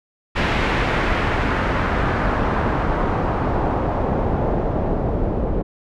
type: noise with low-pass filter sweep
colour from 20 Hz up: pink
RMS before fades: -20 dBFS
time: 0.35-5.63 s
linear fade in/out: 20 ms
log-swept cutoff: 2500 to 500 Hz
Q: 1.2
effects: none